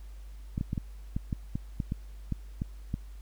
clicks, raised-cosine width 5 ms, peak -18 dBFS, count 12, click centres 0.579 / 0.611 / 0.731 / 0.778 / 1.165 / 1.328 / 1.555 / 1.802 / 1.921 / 2.323 / 2.619 / 2.941 s, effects added 50 Hz sine -42 dBFS peak until 3.21 s + pink hiss -62 dBFS RMS until 3.21 s

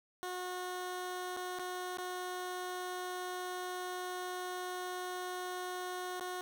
15% pulse tone with dropouts, 363.4 Hz, F#4, 31 cents flat, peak -32 dBFS, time 0.23-6.41 s, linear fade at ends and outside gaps 0 ms, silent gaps 1.366-1.371 / 1.587-1.595 / 1.972-1.984 / 6.197-6.209 s, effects none

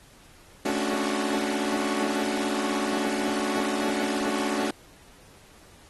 sawtooth chord, D major seventh, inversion second, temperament equal with one note detuned, 217.6 / 277.2 / 293.7 / 370 Hz, A3 / C#4 / D4 / F#4, -19 / 0 / 0 / 0 cents, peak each -27 dBFS, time 0.65-4.71 s, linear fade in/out 5 ms, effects pink hiss -54 dBFS RMS until 5.89 s + AAC 32 kbps

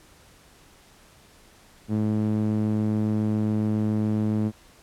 sawtooth tone with band-pass filter, 107.2 Hz, A2, 45 cents flat, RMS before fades -24 dBFS, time 1.88-4.52 s, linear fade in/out 50 ms, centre 220 Hz, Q 1.6, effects pink hiss -54 dBFS RMS until 4.82 s + low-pass 12000 Hz 12 dB/octave

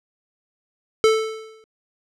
square tone with exponential decay, 440 Hz, A4, in tune, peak -11 dBFS, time 1.04-1.64 s, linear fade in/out 0 ms, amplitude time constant 130 ms, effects low-pass 7000 Hz 12 dB/octave

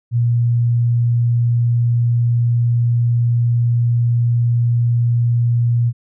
sine tone, 118.9 Hz, A#2, 35 cents sharp, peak -12 dBFS, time 0.11-5.93 s, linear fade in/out 50 ms, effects none

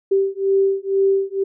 sine beating tone pair, 389.1 / 391.2 Hz, G4 / G4, -13 / -4 cents, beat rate 2.1 Hz, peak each -18 / -18 dBFS, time 0.11-1.44 s, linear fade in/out 10 ms, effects none

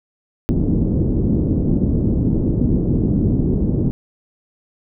white low-pass noise, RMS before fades -17 dBFS, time 0.49-3.91 s, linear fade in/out 0 ms, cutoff 300 Hz, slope 24 dB/octave, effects none

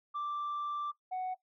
sine tone pair in turn, 1174.7 / 741.7 Hz, D6 / F#5, 0 / +4 cents, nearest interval minor sixth, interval 796 cents, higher first, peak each -32 / -31 dBFS, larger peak second, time 0.14-0.92 / 1.11-1.35 s, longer first, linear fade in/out 20 ms, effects noise-tail reverb RT60 0.1 s tail -17 dB re dry + tanh soft clip ceiling -32 dBFS

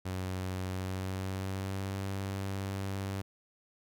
sawtooth tone with pitch glide, 93 to 97.4 Hz, F#2 to G2, +9 to -11 cents, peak -30 dBFS, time 0.05-3.22 s, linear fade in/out 10 ms, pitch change +80 cents, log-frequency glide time 0.66-1.98 s, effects none

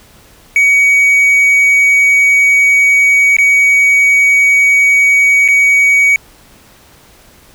triangle tone with dropouts, 2255 Hz, C#7, 29 cents sharp, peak -4 dBFS, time 0.56-6.16 s, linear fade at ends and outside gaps 1 ms, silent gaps 3.367-3.385 / 5.479-5.485 s, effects pink hiss -43 dBFS RMS until 7.54 s

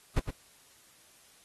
brown noise with echo, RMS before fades -25 dBFS, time 0.16-0.2 s, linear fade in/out 10 ms, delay 110 ms, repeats 1, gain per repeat -8 dB, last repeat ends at 0.31 s, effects white hiss -60 dBFS RMS until 1.44 s + AAC 32 kbps

